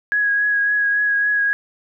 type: tone with vibrato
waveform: sine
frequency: 1661.2 Hz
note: G#6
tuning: in tune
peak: -15 dBFS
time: 0.12-1.53 s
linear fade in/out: 0 ms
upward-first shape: triangle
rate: 3.6 Hz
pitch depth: 22 cents each way
effects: none